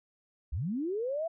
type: linear sweep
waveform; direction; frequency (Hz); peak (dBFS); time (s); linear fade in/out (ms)
sine; up; 53.8 to 679; -30; 0.52-1.28; 10
effects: none